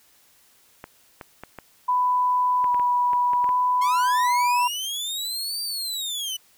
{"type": "clicks", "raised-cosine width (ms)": 0.5, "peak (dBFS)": -21, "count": 11, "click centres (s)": [0.841, 1.212, 1.436, 1.587, 2.643, 2.745, 2.797, 3.133, 3.334, 3.443, 3.491]}
{"type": "tone with vibrato", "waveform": "sine", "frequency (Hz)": 987.8, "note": "B5", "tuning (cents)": 0, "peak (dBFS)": -18, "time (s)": [1.88, 4.68], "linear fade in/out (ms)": 10, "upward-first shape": "square", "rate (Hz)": 0.63, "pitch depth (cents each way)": 13}
{"type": "linear two-way sweep", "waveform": "sawtooth", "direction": "up then down", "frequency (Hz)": [1046.5, 4699, 2950], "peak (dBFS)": -24, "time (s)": [3.81, 6.37], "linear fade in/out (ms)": 10, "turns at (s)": 5.62}
{"effects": ["white hiss -58 dBFS RMS until 6.57 s"]}